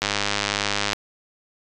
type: click train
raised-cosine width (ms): 0.2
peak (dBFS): -4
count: 94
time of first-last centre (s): 0.02-0.932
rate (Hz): 102
effects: resampled to 24000 Hz